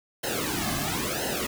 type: noise with flanger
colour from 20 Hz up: pink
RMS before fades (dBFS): -29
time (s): 0.23-1.47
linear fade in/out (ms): 10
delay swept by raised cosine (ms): 0.85 to 2.15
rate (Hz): 0.98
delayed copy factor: -0.95
effects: none